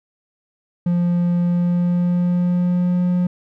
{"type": "tone with pitch glide", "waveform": "triangle", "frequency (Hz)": [174.61, 178.69], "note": ["F3", "F3"], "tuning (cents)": [0, 40], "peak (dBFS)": -13, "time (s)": [0.86, 3.27], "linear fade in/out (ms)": 5, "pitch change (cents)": 40, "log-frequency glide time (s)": [1.4, 3.02], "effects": []}